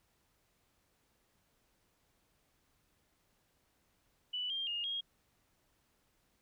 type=tone with pitch steps; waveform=sine; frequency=2970 / 3193 / 2841 / 3263 Hz; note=F#7 / G7 / F7 / G#7; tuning=+6 / +31 / +29 / -31 cents; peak=-35 dBFS; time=4.33-5.01 s; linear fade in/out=10 ms; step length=170 ms; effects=pink hiss -75 dBFS RMS until 6.41 s